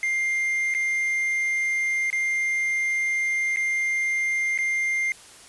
triangle tone with dropouts, 2100 Hz, C7, 6 cents sharp, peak -20 dBFS, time 0.03-5.12 s, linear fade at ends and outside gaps 1 ms, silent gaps 0.74-0.748 / 2.102-2.128 / 3.561-3.57 / 4.577-4.587 s, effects white hiss -47 dBFS RMS until 5.48 s + resampled to 24000 Hz

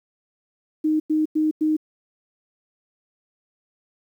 sine tone bursts, 309.9 Hz, D#4, 7 cents flat, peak -17 dBFS, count 4, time 0.84-1.768 s, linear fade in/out 10 ms, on 160 ms, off 96 ms, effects 9-bit

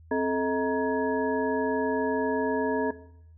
sine tone cluster, 264.2 / 436.1 / 632 / 942 / 1679 Hz, C4 / A4 / D#5 / A#5 / G#6, +17 / -15 / +27 / +18 / +18 cents, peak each -28 / -27 / -33 / -31 / -34 dBFS, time 0.11-2.91 s, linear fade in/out 5 ms, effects noise-tail reverb RT60 0.7 s tail -17 dB re dry + added 81 Hz sine -49 dBFS peak until 3.37 s

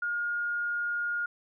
sine tone, 1424 Hz, F6, 33 cents sharp, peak -28 dBFS, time 0.02-1.26 s, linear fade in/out 5 ms, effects none

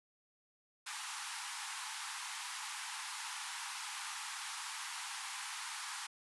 pink band-pass noise, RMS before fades -44 dBFS, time 0.86-6.07 s, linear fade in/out 10 ms, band 810 to 11000 Hz, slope 96 dB/octave, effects none

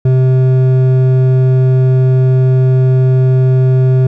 sine tone with hard clipping, 129.5 Hz, C3, 17 cents flat, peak -8 dBFS, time 0.05-4.07 s, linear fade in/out 5 ms, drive 8 dB, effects none

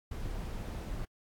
brown noise, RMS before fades -38 dBFS, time 0.11-1.05 s, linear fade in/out 5 ms, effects AAC 64 kbps

